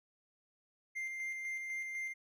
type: tone with tremolo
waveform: triangle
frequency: 2098 Hz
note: C7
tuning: 4 cents sharp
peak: -35 dBFS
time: 0.95-2.14 s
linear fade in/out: 20 ms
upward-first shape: square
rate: 4 Hz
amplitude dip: 30%
effects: none